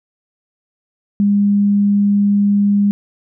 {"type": "tone", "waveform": "sine", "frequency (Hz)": 202.8, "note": "G#3", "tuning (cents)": -41, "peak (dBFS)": -10, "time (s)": [1.2, 2.91], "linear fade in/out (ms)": 0, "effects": []}